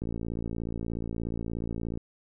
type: click train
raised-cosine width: 3 ms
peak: -21 dBFS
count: 112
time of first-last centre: 0.02-1.974 s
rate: 56.8 Hz
effects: none

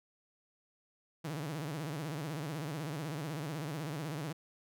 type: tone with vibrato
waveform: sawtooth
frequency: 151.7 Hz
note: D#3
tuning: 44 cents flat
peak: -33 dBFS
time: 1.24-4.33 s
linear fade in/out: 10 ms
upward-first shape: sine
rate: 16 Hz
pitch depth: 170 cents each way
effects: none

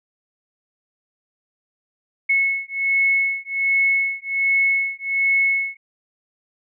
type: beating tone pair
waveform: sine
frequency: 2193 / 2194.3 Hz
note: C#7 / C#7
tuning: -19 / -18 cents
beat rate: 1.3 Hz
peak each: -20 dBFS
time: 2.29-5.77 s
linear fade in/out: 10 ms
effects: none

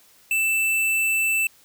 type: tone with hard clipping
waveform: sine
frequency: 2652 Hz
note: E7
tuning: 10 cents sharp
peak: -20 dBFS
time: 0.31-1.47 s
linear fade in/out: 2 ms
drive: 18 dB
effects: white hiss -55 dBFS RMS until 1.64 s

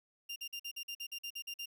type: tone bursts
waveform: 30% pulse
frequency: 2794 Hz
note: F7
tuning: in tune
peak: -37 dBFS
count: 12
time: 0.29-1.659 s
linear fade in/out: 10 ms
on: 71 ms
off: 47 ms
effects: 12-bit

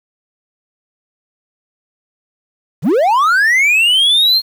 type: linear sweep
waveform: triangle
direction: up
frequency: 107.8 to 4275 Hz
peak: -7 dBFS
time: 2.82-4.42 s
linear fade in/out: 50 ms
effects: 7-bit

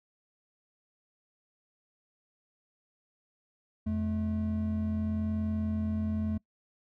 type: tone pair together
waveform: triangle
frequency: 85.58 / 215.9 Hz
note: F2 / A3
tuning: -35 / -33 cents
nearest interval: octave + major third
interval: 1602 cents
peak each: -31 / -28 dBFS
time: 3.86-6.38 s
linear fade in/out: 10 ms
effects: noise-tail reverb RT60 0.1 s tail -23 dB re dry

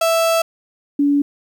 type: tone pair in turn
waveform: 35% pulse / sine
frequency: 660 / 285.8 Hz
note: E5 / D4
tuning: +2 / -47 cents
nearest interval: octave + major second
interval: 1449 cents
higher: first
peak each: -12 dBFS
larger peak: neither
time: 0.01-0.42 / 0.99-1.22 s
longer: first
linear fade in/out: 5 ms
effects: 9-bit

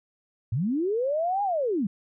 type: linear two-way sweep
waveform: sine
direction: up then down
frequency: 98 to 829 to 175.9 Hz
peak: -23 dBFS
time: 0.52-1.87 s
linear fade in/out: 5 ms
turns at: 1.43 s
effects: none

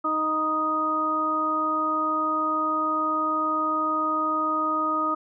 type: harmonic tone with a mistuned harmonic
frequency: 311.1 Hz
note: D#4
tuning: in tune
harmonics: 1 / 2 / 3 / 4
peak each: -30 / -33 / -34 / -23 dBFS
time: 0.04-5.15 s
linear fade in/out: 10 ms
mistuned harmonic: 3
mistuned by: +24 cents
effects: none

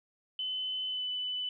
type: tone with pitch glide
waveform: sine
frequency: 3031 to 2996 Hz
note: F#7 to F#7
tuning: +41 to +21 cents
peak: -32 dBFS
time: 0.39-1.49 s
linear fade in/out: 2 ms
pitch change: -20 cents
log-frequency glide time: 0.88-1.05 s
effects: none

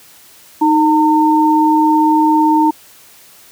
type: tone pair together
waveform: sine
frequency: 311.1 / 908.9 Hz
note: D#4 / A#5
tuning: 0 / -44 cents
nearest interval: octave + perfect fifth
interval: 1856 cents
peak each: -11 dBFS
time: 0.61-2.71 s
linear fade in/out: 10 ms
effects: white hiss -43 dBFS RMS until 3.51 s + high-pass 60 Hz 12 dB/octave

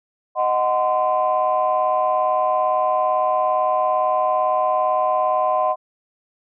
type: chord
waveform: sine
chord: C diminished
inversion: first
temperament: equal with one note detuned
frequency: 622.3 / 740 / 1031.5 Hz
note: Eb5 / Gb5 / C6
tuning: 0 / 0 / -25 cents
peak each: -20 dBFS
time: 0.35-5.76 s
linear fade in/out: 50 ms
effects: tanh soft clip ceiling -8 dBFS

